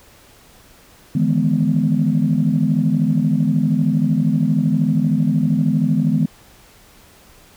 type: tone cluster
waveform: sine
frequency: 152.4 / 165.2 / 209.1 / 248.1 Hz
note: D#3 / E3 / G#3 / B3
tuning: -36 / +4 / +12 / +8 cents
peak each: -19 dBFS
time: 1.15-6.26 s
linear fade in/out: 5 ms
effects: tanh soft clip ceiling -5 dBFS + pink hiss -48 dBFS RMS until 7.56 s